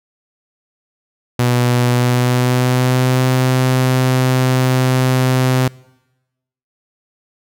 sawtooth tone with pitch glide, 122.8 to 128.68 Hz, B2 to C3, -9 to -28 cents, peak -8 dBFS, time 1.39-5.68 s, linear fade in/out 5 ms, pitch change +81 cents, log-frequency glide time 1.9-3.25 s, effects noise-tail reverb RT60 1.0 s tail -23 dB re dry

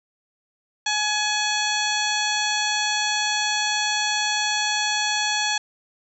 harmonic tone with a mistuned harmonic, 843 Hz, G#5, 26 cents sharp, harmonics 1 / 2 / 3 / 4 / 5 / 7 / 8 / 9, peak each -27 / -27 / -29 / -28 / -28 / -30 / -36 / -37 dBFS, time 0.86-5.58 s, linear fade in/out 5 ms, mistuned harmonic 5, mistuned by +58 cents, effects none

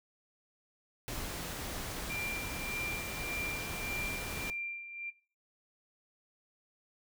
pink noise, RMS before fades -40 dBFS, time 1.08-4.5 s, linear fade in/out 0 ms
sine tone with tremolo, 2373 Hz, D7, 17 cents sharp, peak -34 dBFS, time 2.09-5.11 s, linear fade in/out 20 ms, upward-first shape sine, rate 1.7 Hz, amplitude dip 65%
effects noise-tail reverb RT60 0.4 s tail -19 dB re dry

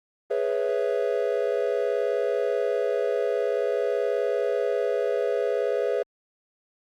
triangle chord, C# minor seventh, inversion second, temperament equal, 415.3 / 493.9 / 554.4 / 659.3 Hz, G#4 / B4 / C#5 / E5, 0 / 0 / 0 / 0 cents, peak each -25 / -25 / -27 / -29 dBFS, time 0.3-6.03 s, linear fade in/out 10 ms, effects Opus 24 kbps

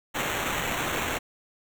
white noise with sample-and-hold, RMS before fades -29 dBFS, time 0.14-1.19 s, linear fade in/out 20 ms, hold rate 4900 Hz, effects none

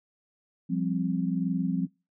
sine chord, F suspended second, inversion none, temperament just, 174.61 / 196.44 / 261.9 Hz, F3 / G3 / C4, 0 / +4 / +2 cents, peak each -28 / -31 / -30 dBFS, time 0.69-1.87 s, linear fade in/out 20 ms, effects noise-tail reverb RT60 0.3 s tail -25 dB re dry

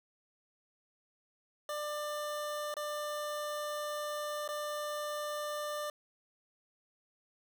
25% pulse tone with dropouts, 595 Hz, D5, 22 cents sharp, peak -32 dBFS, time 1.69-5.9 s, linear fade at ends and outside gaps 2 ms, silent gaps 2.741-2.767 / 4.478-4.488 s, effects none

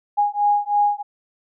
sine beating tone pair, 822 / 825.1 Hz, G#5 / G#5, -18 / -12 cents, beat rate 3.1 Hz, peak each -19 dBFS, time 0.17-1.03 s, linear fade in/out 20 ms, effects none

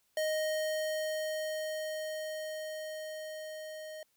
square tone with level ramp, 622.3 Hz, D#5, in tune, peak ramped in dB -30 to -43 dBFS, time 0.17-4.03 s, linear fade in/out 2 ms, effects white hiss -74 dBFS RMS until 4.16 s

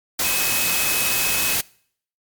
sine tone in noise, 2555 Hz, D#7, 45 cents sharp, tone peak -25 dBFS, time 0.24-1.55 s, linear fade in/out 5 ms, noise white, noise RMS -21 dBFS, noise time 0.19-1.61 s, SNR -7 dB, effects noise-tail reverb RT60 0.6 s tail -24 dB re dry + MP3 96 kbps

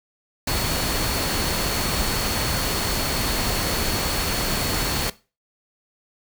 sine tone in noise, 4392 Hz, C#8, 17 cents flat, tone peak -31 dBFS, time 0.47-5.1 s, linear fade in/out 5 ms, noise pink, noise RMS -24 dBFS, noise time 0.47-5.1 s, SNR -10 dB, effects noise-tail reverb RT60 0.3 s tail -18 dB re dry

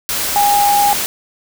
sine tone in noise, 816 Hz, G#5, 31 cents flat, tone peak -10 dBFS, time 0.36-0.93 s, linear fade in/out 0 ms, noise white, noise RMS -19 dBFS, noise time 0.09-1.06 s, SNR +6 dB, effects none

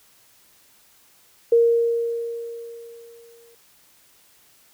sine tone with exponential decay, 466.2 Hz, A#4, in tune, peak -11 dBFS, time 1.52-3.55 s, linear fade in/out 5 ms, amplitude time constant 440 ms, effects white hiss -56 dBFS RMS until 4.73 s

